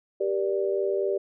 sine chord, G minor, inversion none, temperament equal with one note detuned, 392 / 476.2 / 587.3 Hz, G4 / Bb4 / D5, 0 / +37 / 0 cents, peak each -25 / -31 / -29 dBFS, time 0.2-1.18 s, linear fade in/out 10 ms, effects none

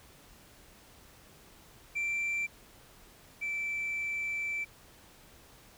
sine tone pair in turn, 2349 / 2329 Hz, D7 / D7, 0 / -15 cents, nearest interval unison, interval 15 cents, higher first, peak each -27 / -30 dBFS, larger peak first, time 1.95-2.47 / 3.41-4.65 s, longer second, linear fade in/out 20 ms, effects tanh soft clip ceiling -29 dBFS + pink hiss -57 dBFS RMS until 5.77 s

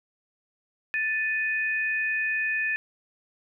sine tone pair together, 1760 / 2489 Hz, A6 / D#7, 0 / 0 cents, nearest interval tritone, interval 600 cents, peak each -26 / -28 dBFS, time 0.94-2.76 s, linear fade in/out 0 ms, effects none

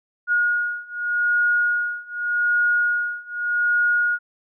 sine beating tone pair, 1439 / 1439.84 Hz, F#6 / F#6, -49 / -48 cents, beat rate 0.84 Hz, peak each -22 / -21 dBFS, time 0.27-4.19 s, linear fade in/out 50 ms, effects none

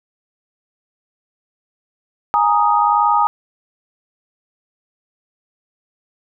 sine chord, Ab suspended second, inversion none, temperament equal, 830.6 / 932.3 / 1244.5 Hz, Ab5 / Bb5 / Eb6, 0 / 0 / 0 cents, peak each -16 dBFS, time 2.34-3.27 s, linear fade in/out 0 ms, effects none

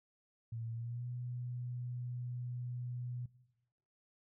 sine tone with pitch glide, 114.7 to 122.93 Hz, A#2 to B2, -28 to -8 cents, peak -39 dBFS, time 0.52-3.26 s, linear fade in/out 5 ms, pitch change +120 cents, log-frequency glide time 0.73-1.07 s, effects noise-tail reverb RT60 1.0 s tail -19 dB re dry

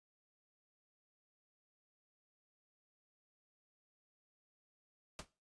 pink noise with exponential decay, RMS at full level -41 dBFS, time 5.19-5.27 s, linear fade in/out 1 ms, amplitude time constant 17 ms, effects noise-tail reverb RT60 0.3 s tail -17 dB re dry + resampled to 22050 Hz

